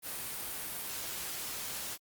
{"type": "noise", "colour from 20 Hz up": "white", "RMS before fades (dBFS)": -39, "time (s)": [0.02, 1.98], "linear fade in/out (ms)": 50, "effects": ["Opus 32 kbps"]}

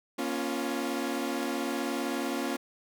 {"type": "chord", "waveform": "sawtooth", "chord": "Bb minor", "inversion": "none", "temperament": "equal with one note detuned", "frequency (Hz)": [238, 277.2, 349.2], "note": ["Bb3", "Db4", "F4"], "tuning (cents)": [36, 0, 0], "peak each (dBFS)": [-31, -29, -31], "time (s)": [0.18, 2.57], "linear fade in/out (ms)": 10, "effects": []}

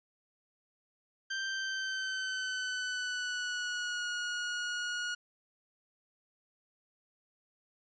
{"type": "tone with pitch glide", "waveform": "sawtooth", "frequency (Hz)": [1568, 1446.2], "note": ["G6", "F#6"], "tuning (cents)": [0, -40], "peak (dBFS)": -30, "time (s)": [1.3, 5.15], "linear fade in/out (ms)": 10, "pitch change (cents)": -140, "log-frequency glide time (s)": [1.46, 4.06], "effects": ["resampled to 16000 Hz"]}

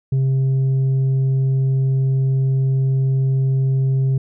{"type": "tone with tanh clipping", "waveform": "sine", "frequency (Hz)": 133.4, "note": "C3", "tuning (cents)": 34, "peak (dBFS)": -15, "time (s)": [0.12, 4.18], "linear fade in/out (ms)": 5, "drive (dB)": 3, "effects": []}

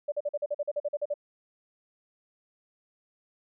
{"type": "tone bursts", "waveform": "sine", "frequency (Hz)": 585, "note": "D5", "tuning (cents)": -7, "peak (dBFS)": -26, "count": 13, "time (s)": [0.08, 1.141], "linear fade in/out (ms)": 10, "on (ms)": 41, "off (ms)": 44, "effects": []}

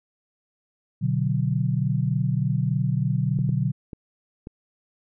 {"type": "chord", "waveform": "sine", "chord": "B minor", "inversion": "none", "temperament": "equal", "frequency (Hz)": [123.47, 146.83, 185], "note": ["B2", "D3", "F#3"], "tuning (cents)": [0, 0, 0], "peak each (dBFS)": [-24, -24, -27], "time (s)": [1.01, 3.72], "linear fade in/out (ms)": 20}
{"type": "clicks", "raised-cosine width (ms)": 3, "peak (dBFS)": -23, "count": 4, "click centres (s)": [3.389, 3.492, 3.932, 4.471]}
{"effects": []}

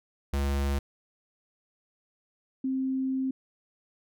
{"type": "tone pair in turn", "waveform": ["square", "sine"], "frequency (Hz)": [69.8, 263.5], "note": ["C#2", "C4"], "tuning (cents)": [13, 12], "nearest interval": "octave + major seventh", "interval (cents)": 2299, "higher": "second", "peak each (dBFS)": -26, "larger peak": "neither", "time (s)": [[0.33, 0.79], [2.64, 3.31]], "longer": "second", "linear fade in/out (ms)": 5, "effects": []}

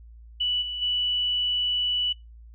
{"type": "tone with level steps", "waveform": "sine", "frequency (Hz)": 2960, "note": "F#7", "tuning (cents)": 0, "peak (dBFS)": [-22, -29, -22], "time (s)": [0.4, 2.13], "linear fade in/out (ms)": 10, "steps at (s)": [0.61, 0.81], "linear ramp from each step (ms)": 20, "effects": ["noise-tail reverb RT60 0.2 s tail -22 dB re dry", "added 57 Hz sine -44 dBFS peak until 2.54 s"]}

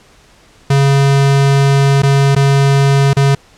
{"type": "tone with dropouts", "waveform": "square", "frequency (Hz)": 138.59, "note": "C#3", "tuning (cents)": 0, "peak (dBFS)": -8, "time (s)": [0.7, 3.35], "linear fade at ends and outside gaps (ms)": 5, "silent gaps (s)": [[2.021, 2.032], [2.351, 2.362], [3.133, 3.167]], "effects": ["pink hiss -46 dBFS RMS until 3.57 s", "low-pass 8000 Hz 12 dB/octave"]}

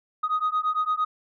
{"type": "beating tone pair", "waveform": "sine", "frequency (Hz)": [1244.5, 1253.3], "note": ["D#6", "D#6"], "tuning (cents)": [0, 12], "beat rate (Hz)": 8.8, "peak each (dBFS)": -24, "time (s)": [0.23, 1.05], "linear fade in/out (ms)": 10, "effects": ["tanh soft clip ceiling -18 dBFS"]}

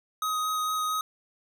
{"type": "tone with vibrato", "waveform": "square", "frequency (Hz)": 1257, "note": "D#6", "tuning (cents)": 17, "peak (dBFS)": -27, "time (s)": [0.22, 1.01], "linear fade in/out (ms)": 2, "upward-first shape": "sine", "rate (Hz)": 4.4, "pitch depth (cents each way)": 10, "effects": []}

